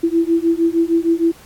sine beating tone pair, 330 / 336.5 Hz, E4 / E4, +2 / +36 cents, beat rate 6.5 Hz, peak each -16 dBFS, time 0.03-1.32 s, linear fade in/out 10 ms, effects pink hiss -45 dBFS RMS until 1.45 s + AAC 64 kbps

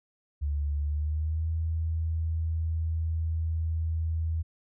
sine tone with pitch glide, 72.6 to 81.02 Hz, D2 to E2, -19 to -29 cents, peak -26 dBFS, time 0.41-4.43 s, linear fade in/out 20 ms, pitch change +190 cents, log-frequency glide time 0.79-1.49 s, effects none

